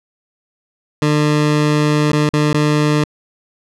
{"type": "tone with dropouts", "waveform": "20% pulse", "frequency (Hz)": 150, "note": "D3", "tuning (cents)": 37, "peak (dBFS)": -7, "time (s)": [1.02, 3.04], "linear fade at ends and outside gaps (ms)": 2, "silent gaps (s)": [[2.119, 2.13], [2.291, 2.335], [2.53, 2.543]], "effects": ["low-pass 7000 Hz 12 dB/octave"]}